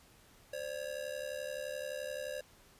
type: ring-modulated tone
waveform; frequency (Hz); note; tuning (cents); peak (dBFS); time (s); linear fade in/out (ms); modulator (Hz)
square; 554.4; C#5; 0; -36; 0.53-2.41; 5; 35.8
effects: pink hiss -62 dBFS RMS until 2.79 s + resampled to 32000 Hz